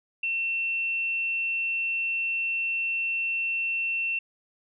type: tone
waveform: sine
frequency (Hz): 2700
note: E7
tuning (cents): +41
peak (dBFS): -25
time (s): 0.23-4.19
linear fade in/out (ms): 5
effects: none